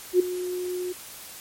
sine tone with ADSR envelope, 361.7 Hz, F#4, 39 cents flat, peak -12 dBFS, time 0.13-0.93 s, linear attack 67 ms, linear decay 8 ms, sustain -15 dB, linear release 15 ms, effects white hiss -42 dBFS RMS until 1.4 s + MP3 64 kbps

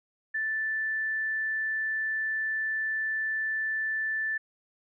sine tone, 1760 Hz, A6, in tune, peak -27 dBFS, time 0.34-4.38 s, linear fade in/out 10 ms, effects none

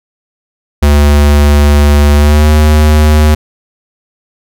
square tone with pitch glide, 72.9 to 76.13 Hz, D2 to D#2, -12 to -37 cents, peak -4 dBFS, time 0.82-3.35 s, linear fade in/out 10 ms, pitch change +75 cents, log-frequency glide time 2.15-2.49 s, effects none

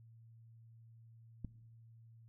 click, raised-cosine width 5 ms, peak -30 dBFS, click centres 1.447 s, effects noise-tail reverb RT60 1.0 s tail -19 dB re dry + added 114 Hz sine -57 dBFS peak until 2.28 s

